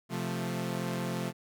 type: chord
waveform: sawtooth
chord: F major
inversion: second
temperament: equal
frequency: 130.81 / 174.61 / 220 Hz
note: C3 / F3 / A3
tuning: 0 / 0 / 0 cents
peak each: -33 / -31 / -33 dBFS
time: 0.09-1.33 s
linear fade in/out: 50 ms
effects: none